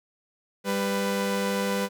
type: tone pair together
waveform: sawtooth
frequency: 197.59 / 497.9 Hz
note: G3 / B4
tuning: +14 / +14 cents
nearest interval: octave + major third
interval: 1600 cents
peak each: -23 / -24 dBFS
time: 0.64-1.89 s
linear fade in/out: 50 ms
effects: none